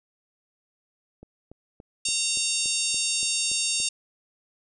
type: click train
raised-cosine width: 2 ms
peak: -31 dBFS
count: 10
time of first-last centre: 1.23-3.801 s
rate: 3.5 Hz
type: harmonic tone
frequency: 920 Hz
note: A#5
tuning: 23 cents flat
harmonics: 3 / 4 / 5 / 6 / 7 / 8 / 9 / 10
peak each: -32 / -32 / -32 / -32 / -32 / -32 / -32 / -32 dBFS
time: 2.05-3.89 s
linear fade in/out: 5 ms
effects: none